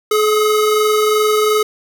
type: tone pair together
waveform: square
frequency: 427.1 / 1258.6 Hz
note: G#4 / D#6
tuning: +48 / +19 cents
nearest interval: octave + perfect fifth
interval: 1871 cents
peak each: -13 / -20 dBFS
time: 0.11-1.63 s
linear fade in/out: 5 ms
effects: none